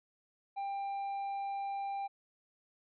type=tone with hard clipping; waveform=triangle; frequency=793 Hz; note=G5; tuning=20 cents sharp; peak=-36 dBFS; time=0.56-2.08 s; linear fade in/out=20 ms; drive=6 dB; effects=resampled to 11025 Hz